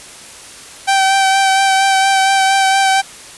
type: tone with vibrato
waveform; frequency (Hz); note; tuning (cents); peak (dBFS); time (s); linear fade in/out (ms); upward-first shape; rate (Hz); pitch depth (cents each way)
sawtooth; 775; G5; -20; -6; 0.87-3.02; 20; sine; 4.3; 19
effects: white hiss -35 dBFS RMS until 3.37 s + resampled to 24000 Hz